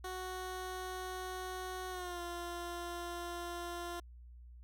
15% pulse tone with pitch glide, 370 to 347.2 Hz, F#4 to F4, 0 to -10 cents, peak -34 dBFS, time 0.04-4 s, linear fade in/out 5 ms, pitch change -110 cents, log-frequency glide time 1.9-2.21 s, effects added 60 Hz sine -51 dBFS peak until 4.63 s

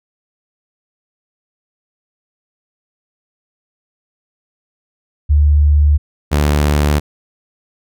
sine / sawtooth tone pair in turn, 73.7 / 73.7 Hz, D2 / D2, +7 / +7 cents, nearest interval unison, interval 0 cents, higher neither, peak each -7 dBFS, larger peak neither, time 5.29-5.98 / 6.31-7 s, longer neither, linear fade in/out 20 ms, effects none

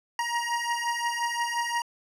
25% pulse beating tone pair, 942 / 947.7 Hz, A#5 / A#5, +18 / +28 cents, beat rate 5.7 Hz, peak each -26 dBFS, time 0.19-1.82 s, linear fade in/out 2 ms, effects low-pass 10000 Hz 12 dB/octave

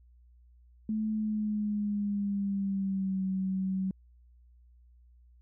sine tone with pitch glide, 216.6 to 189.65 Hz, A3 to F#3, -27 to +43 cents, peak -28 dBFS, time 0.89-3.91 s, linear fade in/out 2 ms, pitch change -230 cents, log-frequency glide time 1.11-3.23 s, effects added 60 Hz sine -56 dBFS peak until 5.41 s

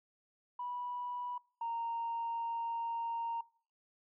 sine tone pair in turn, 980 / 926.4 Hz, B5 / A#5, -14 / -11 cents, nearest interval minor second, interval 97 cents, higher first, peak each -37 / -34 dBFS, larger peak second, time 0.59-1.38 / 1.61-3.41 s, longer second, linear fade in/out 5 ms, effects noise-tail reverb RT60 0.5 s tail -23 dB re dry + tanh soft clip ceiling -31 dBFS

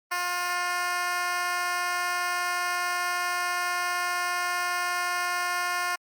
10% pulse tone with high-pass filter, 355.2 Hz, F4, 29 cents sharp, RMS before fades -28 dBFS, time 0.11-5.96 s, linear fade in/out 10 ms, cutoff 900 Hz, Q 1.1, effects Opus 24 kbps

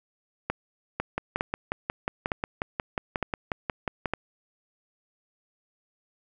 two click trains, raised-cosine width 0.5 ms, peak -12 / -11 dBFS, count 18 / 5, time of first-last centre 1-4.058 / 0.5-4.136 s, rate 5.56 / 1.1 Hz, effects none

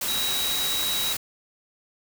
sine tone in noise, 3848 Hz, B7, 46 cents flat, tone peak -26 dBFS, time 0.08-1.13 s, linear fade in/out 5 ms, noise white, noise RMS -28 dBFS, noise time 0.01-1.17 s, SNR -1 dB, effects none

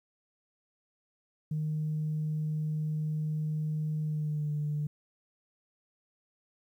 sine tone with pitch glide, 154 to 148.93 Hz, D#3 to D3, -17 to +25 cents, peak -28 dBFS, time 1.51-4.87 s, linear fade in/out 5 ms, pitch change -58 cents, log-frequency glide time 4.02-4.51 s, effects tanh soft clip ceiling -25 dBFS + 11-bit

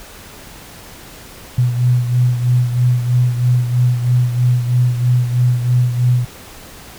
sine beating tone pair, 122.9 / 126 Hz, B2 / B2, -8 / +35 cents, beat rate 3.1 Hz, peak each -12 / -19 dBFS, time 1.58-6.25 s, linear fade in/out 5 ms, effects pink hiss -37 dBFS RMS until 6.98 s

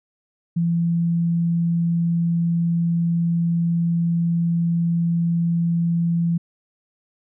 sine tone, 169.1 Hz, E3, 44 cents sharp, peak -17 dBFS, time 0.56-6.38 s, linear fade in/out 10 ms, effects none

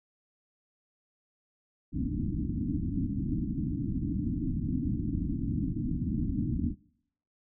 white low-pass noise, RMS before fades -31 dBFS, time 1.92-6.75 s, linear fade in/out 50 ms, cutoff 310 Hz, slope 96 dB/octave, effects noise-tail reverb RT60 0.7 s tail -23 dB re dry

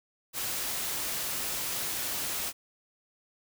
white noise, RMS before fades -33 dBFS, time 0.33-2.53 s, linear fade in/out 50 ms, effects none

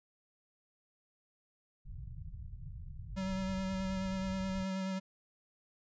pink low-pass noise, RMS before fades -45 dBFS, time 1.85-4.64 s, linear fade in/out 10 ms, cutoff 150 Hz, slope 48 dB/octave
square tone with vibrato, 190 Hz, F#3, 46 cents sharp, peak -35 dBFS, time 3.16-5 s, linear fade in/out 20 ms, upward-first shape sine, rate 9.4 Hz, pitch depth 19 cents each way
effects resampled to 16000 Hz

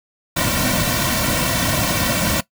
pink noise with comb filter, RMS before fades -19 dBFS, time 0.36-2.41 s, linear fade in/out 10 ms, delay 2.4 ms, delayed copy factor -1, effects noise-tail reverb RT60 0.1 s tail -18 dB re dry

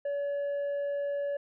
triangle tone with tanh clipping, 569 Hz, C#5, 45 cents sharp, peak -30 dBFS, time 0.05-1.37 s, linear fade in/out 5 ms, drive 8 dB, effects none

